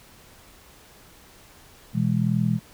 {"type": "chord", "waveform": "sine", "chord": "E major", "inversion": "second", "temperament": "just", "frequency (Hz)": [123.61, 164.81, 206], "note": ["B2", "E3", "G#3"], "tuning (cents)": [2, 0, -14], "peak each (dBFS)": -24, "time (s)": [1.93, 2.6], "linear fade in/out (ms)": 50, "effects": ["pink hiss -51 dBFS RMS until 2.73 s"]}